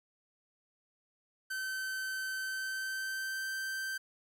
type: tone with pitch glide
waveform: 45% pulse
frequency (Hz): 1538 to 1557.7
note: G6 to G6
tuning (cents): -33 to -11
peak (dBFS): -35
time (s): 1.5-3.98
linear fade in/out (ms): 10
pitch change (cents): +22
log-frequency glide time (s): 2.37-3.48
effects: none